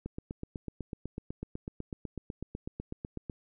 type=click train; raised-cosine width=3 ms; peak=-24 dBFS; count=27; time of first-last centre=0.06-3.298 s; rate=8.03 Hz; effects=none